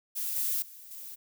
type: noise with level steps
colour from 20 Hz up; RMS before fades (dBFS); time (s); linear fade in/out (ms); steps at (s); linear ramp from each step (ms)
violet; -33 / -30 / -49 / -43; 0.15-1.16; 20; 0.36 / 0.62 / 0.91; 2
effects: none